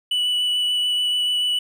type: tone with vibrato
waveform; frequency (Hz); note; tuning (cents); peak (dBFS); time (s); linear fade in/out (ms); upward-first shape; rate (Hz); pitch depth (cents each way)
triangle; 2960; F#7; 0; -17; 0.11-1.59; 5; sine; 6.9; 10
effects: none